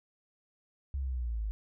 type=linear sweep; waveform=sine; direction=down; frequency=69.9 to 50.7 Hz; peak=-31 dBFS; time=0.94-1.51 s; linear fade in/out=0 ms; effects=none